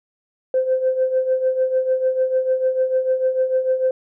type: tone with tremolo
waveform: sine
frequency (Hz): 518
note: C5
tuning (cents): -17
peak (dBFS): -12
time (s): 0.54-3.91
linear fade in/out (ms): 2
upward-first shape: triangle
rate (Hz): 6.7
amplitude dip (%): 75
effects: tanh soft clip ceiling -10 dBFS